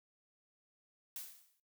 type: noise with exponential decay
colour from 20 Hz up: blue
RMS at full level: -42 dBFS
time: 1.16-1.6 s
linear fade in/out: 2 ms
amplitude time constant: 95 ms
effects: noise-tail reverb RT60 0.2 s tail -18 dB re dry